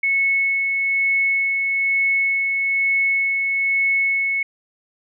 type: tone with tremolo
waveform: sine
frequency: 2200 Hz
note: C#7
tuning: 14 cents flat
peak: -15 dBFS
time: 0.03-4.43 s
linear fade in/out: 5 ms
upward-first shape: sine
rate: 1.1 Hz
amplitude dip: 30%
effects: none